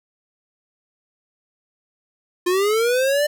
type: linear sweep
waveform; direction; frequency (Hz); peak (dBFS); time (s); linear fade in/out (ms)
square; up; 349.2 to 600; -17; 2.46-3.27; 10
effects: none